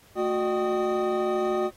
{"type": "tone cluster", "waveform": "triangle", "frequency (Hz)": [222.3, 365.5, 605, 772, 1243], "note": ["A3", "F#4", "D#5", "G5", "D#6"], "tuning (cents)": [18, -21, -49, -27, -2], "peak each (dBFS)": [-32, -23, -28, -31, -32], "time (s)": [0.15, 1.71], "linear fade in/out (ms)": 50, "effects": ["pink hiss -56 dBFS RMS until 1.76 s", "AAC 48 kbps"]}